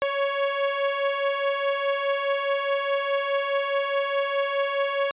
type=beating tone pair; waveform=sawtooth; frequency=553 / 557.8 Hz; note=C#5 / C#5; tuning=-4 / +11 cents; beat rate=4.8 Hz; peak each=-25 / -20 dBFS; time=0.02-5.11 s; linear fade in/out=0 ms; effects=resampled to 8000 Hz